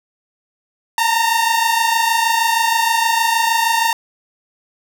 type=tone pair together; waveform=sawtooth; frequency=902.6 / 929 Hz; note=A5 / A#5; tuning=+44 / -6 cents; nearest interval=unison; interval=50 cents; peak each=-13 dBFS; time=0.98-3.93 s; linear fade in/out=2 ms; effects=none